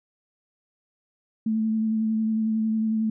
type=tone with vibrato; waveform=sine; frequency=220 Hz; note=A3; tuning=in tune; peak=-21 dBFS; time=1.46-3.1 s; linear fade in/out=5 ms; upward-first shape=sine; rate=11 Hz; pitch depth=19 cents each way; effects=none